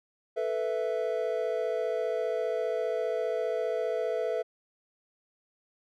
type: chord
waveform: triangle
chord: A suspended second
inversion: none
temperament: just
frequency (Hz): 440 / 495 / 660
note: A4 / B4 / E5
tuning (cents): 0 / +4 / +2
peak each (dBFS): -30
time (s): 0.36-4.43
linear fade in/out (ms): 20
effects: none